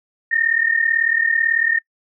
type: tone pair together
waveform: sine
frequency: 1812 / 1850.1 Hz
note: A#6 / A#6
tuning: -50 / -14 cents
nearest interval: unison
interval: 36 cents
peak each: -18 / -18 dBFS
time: 0.31-1.79 s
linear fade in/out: 10 ms
effects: noise-tail reverb RT60 0.1 s tail -23 dB re dry